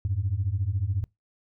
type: beating tone pair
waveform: sine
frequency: 89.5 / 103.5 Hz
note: F2 / G#2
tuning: +43 / -5 cents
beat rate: 14 Hz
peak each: -27 / -26 dBFS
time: 0.05-1.04 s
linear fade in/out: 0 ms
effects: noise-tail reverb RT60 0.2 s tail -25 dB re dry + tanh soft clip ceiling -17 dBFS